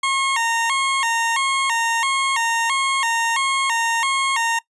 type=tone with vibrato; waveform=20% pulse; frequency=999 Hz; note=B5; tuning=20 cents sharp; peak=-13 dBFS; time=0.03-4.59 s; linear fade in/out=5 ms; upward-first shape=square; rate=1.5 Hz; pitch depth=140 cents each way; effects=noise-tail reverb RT60 0.1 s tail -20 dB re dry + resampled to 24000 Hz